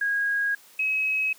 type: tone pair in turn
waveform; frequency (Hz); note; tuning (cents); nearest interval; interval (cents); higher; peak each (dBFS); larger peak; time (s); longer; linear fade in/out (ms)
sine; 1640 / 2557; G#6 / D#7; -22 / +47; minor sixth; 769; second; -22; neither; 0.01-0.55 / 0.79-1.33; neither; 5
effects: white hiss -53 dBFS RMS until 1.38 s + high-pass 200 Hz 12 dB/octave